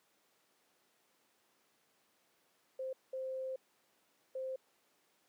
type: tone bursts at uneven times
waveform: sine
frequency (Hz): 523.3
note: C5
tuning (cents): 0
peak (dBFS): -37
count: 3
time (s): 2.79-2.93 / 3.13-3.56 / 4.35-4.56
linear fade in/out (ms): 5
effects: pink hiss -73 dBFS RMS until 5.28 s + high-pass 300 Hz 12 dB/octave